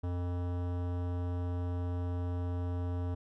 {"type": "tone with hard clipping", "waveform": "sine", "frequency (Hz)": 88.5, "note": "F2", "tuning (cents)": 23, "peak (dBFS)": -34, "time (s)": [0.03, 3.15], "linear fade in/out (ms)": 10, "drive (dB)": 18, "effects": []}